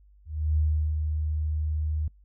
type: tone with ADSR envelope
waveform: sine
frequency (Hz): 76.9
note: D#2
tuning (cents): -20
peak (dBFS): -20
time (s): 0.25-2.08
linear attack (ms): 320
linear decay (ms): 370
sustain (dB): -5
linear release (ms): 4
effects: noise-tail reverb RT60 0.1 s tail -23 dB re dry + added 50 Hz sine -53 dBFS peak until 2.24 s